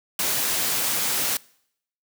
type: high-pass noise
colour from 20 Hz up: white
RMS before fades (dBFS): -24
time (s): 0.19-1.37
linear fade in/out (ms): 2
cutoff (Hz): 110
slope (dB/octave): 12
effects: noise-tail reverb RT60 0.7 s tail -24 dB re dry